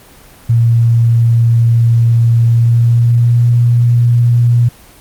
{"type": "tone with pitch glide", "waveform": "sine", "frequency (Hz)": [116.54, 119.61], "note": ["A#2", "A#2"], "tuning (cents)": [0, 45], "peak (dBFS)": -6, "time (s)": [0.49, 4.69], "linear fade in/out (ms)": 10, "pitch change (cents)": 45, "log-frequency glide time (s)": [2.45, 3.48], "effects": ["pink hiss -40 dBFS RMS until 5 s", "Opus 24 kbps"]}